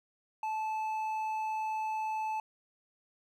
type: tone with hard clipping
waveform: sine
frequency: 871 Hz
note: A5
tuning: 18 cents flat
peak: -33 dBFS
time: 0.43-2.4 s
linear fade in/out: 2 ms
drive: 5 dB
effects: none